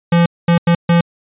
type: tone bursts at uneven times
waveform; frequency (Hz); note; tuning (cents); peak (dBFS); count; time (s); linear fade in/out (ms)
square; 170.8; F3; -38; -9; 4; 0.12-0.26 / 0.48-0.58 / 0.67-0.75 / 0.89-1.01; 5
effects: resampled to 8000 Hz